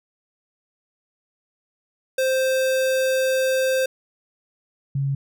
square / sine tone pair in turn, 523.3 / 138.16 Hz, C5 / C#3, 0 / -5 cents, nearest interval octave + major seventh, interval 2305 cents, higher first, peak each -19 / -20 dBFS, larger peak first, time 2.18-3.86 / 4.95-5.15 s, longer first, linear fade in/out 5 ms, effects none

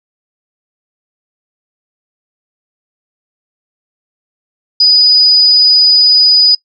sine tone, 4959 Hz, D#8, 7 cents flat, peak -4 dBFS, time 4.8-6.55 s, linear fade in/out 5 ms, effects noise-tail reverb RT60 0.1 s tail -22 dB re dry

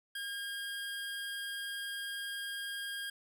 25% pulse tone, 1618 Hz, G#6, 46 cents flat, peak -34 dBFS, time 0.15-3.1 s, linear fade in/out 5 ms, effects none

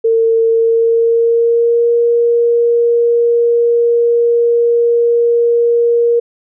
sine tone with pitch glide, 453.9 to 471 Hz, A#4 to A#4, -46 to +18 cents, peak -8 dBFS, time 0.04-6.2 s, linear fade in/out 10 ms, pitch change +64 cents, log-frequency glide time 0.46-1.89 s, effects none

